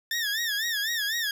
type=tone with vibrato; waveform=20% pulse; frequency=1760 Hz; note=A6; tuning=in tune; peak=-21 dBFS; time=0.11-1.31 s; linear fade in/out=2 ms; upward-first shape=sine; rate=4 Hz; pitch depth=130 cents each way; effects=none